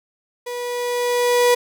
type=tone with level ramp; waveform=35% pulse; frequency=487.1 Hz; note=B4; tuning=24 cents flat; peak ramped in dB=-25 to -10 dBFS; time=0.46-1.55 s; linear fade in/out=10 ms; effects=none